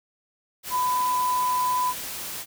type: tone in noise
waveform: sine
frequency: 1000 Hz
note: B5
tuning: 21 cents sharp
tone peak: -21 dBFS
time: 0.7-1.94 s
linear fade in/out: 50 ms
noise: white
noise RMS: -34 dBFS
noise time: 0.63-2.46 s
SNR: +10 dB
effects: none